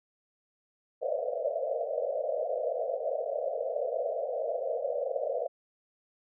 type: band-pass noise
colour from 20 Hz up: pink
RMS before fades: -32 dBFS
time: 1.01-5.48 s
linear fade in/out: 20 ms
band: 480 to 680 Hz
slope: 96 dB/octave
effects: none